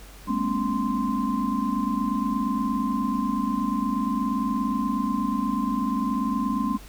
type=tone cluster; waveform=sine; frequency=202.1 / 222.6 / 250.7 / 279.4 / 1041 Hz; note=G#3 / A3 / B3 / C#4 / C6; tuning=-47 / +20 / +26 / +14 / -9 cents; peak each=-29 dBFS; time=0.27-6.78 s; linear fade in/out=20 ms; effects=added 47 Hz sine -44 dBFS peak until 6.88 s + pink hiss -48 dBFS RMS until 6.88 s

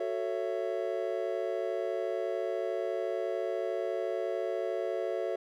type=chord; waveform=triangle; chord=F# minor seventh; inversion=none; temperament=just; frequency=370 / 444 / 555 / 666 Hz; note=F#4 / A4 / C#5 / E5; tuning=0 / +16 / +2 / +18 cents; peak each=-34 dBFS; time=0-5.36 s; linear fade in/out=5 ms; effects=none

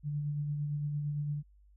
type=tone with tremolo; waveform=sine; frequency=146.83 Hz; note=D3; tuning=in tune; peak=-30 dBFS; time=0.03-1.43 s; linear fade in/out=50 ms; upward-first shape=sine; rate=8.8 Hz; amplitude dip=30%; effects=added 50 Hz sine -58 dBFS peak until 1.76 s

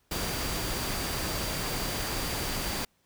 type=tone in noise; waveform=sine; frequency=4699 Hz; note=D8; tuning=in tune; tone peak=-41 dBFS; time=0.11-2.85 s; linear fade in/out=5 ms; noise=pink; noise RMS=-32 dBFS; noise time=0.11-2.85 s; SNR=-12 dB; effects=pink hiss -70 dBFS RMS until 3.05 s

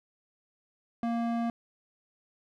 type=tone with band-pass filter; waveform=square; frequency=233.1 Hz; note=A#3; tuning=in tune; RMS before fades=-30 dBFS; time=1.03-1.5 s; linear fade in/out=2 ms; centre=480 Hz; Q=0.98; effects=none

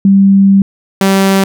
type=tone pair in turn; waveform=sine / sawtooth; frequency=196 / 193.86 Hz; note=G3 / G3; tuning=0 / -19 cents; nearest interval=unison; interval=19 cents; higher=first; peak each=-3 dBFS; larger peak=neither; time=0.05-0.62 / 1.01-1.44 s; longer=first; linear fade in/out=2 ms; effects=none

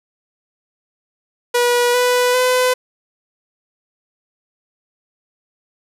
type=tone with pitch steps; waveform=sawtooth; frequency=484.9 / 494.8 / 504.9 Hz; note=B4 / B4 / B4; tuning=-32 / +3 / +38 cents; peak=-9 dBFS; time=1.54-2.74 s; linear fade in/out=10 ms; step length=400 ms; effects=resampled to 32000 Hz + 7-bit

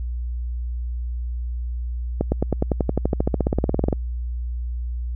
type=accelerating click train; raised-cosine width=2 ms; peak=-6 dBFS; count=25; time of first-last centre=2.21-3.928 s; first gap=110 ms; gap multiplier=0.96; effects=added 60 Hz sine -24 dBFS peak until 5.15 s

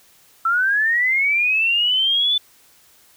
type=linear sweep; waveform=sine; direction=up; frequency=1318.5 to 3520 Hz; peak=-15 dBFS; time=0.45-2.38 s; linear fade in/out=5 ms; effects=white hiss -53 dBFS RMS until 3.16 s

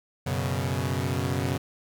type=chord; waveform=sawtooth; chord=F# suspended fourth; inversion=none; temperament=equal; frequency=92.5 / 123.47 / 138.59 Hz; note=F#2 / B2 / C#3; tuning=0 / 0 / 0 cents; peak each=-26 dBFS; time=0.26-1.58 s; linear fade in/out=10 ms; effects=10-bit

